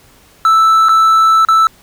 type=tone with dropouts; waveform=triangle; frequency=1318.5 Hz; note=E6; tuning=in tune; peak=-4 dBFS; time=0.45-1.67 s; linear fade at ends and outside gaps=1 ms; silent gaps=0.886-0.892 / 1.45-1.486 s; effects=pink hiss -46 dBFS RMS until 1.82 s